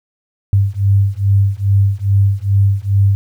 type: beating tone pair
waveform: sine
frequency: 98 / 100.4 Hz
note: G2 / G2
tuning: 0 / +42 cents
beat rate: 2.4 Hz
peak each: -13 dBFS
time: 0.53-3.15 s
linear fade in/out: 0 ms
effects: 8-bit